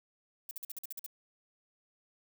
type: noise bursts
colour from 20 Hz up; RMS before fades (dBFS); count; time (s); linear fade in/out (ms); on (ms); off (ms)
violet; -41; 9; 0.49-1.063; 2; 21; 48
effects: none